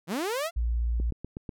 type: linear sweep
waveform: sawtooth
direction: up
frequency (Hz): 147.4 to 698.5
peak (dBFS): -24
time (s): 0.07-0.51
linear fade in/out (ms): 50
type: tone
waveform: sine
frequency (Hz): 58.27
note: A#1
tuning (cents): 0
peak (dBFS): -24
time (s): 0.56-1.11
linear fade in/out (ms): 10
type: click train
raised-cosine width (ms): 3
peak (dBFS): -23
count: 5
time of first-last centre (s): 1-1.492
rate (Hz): 8.13
effects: none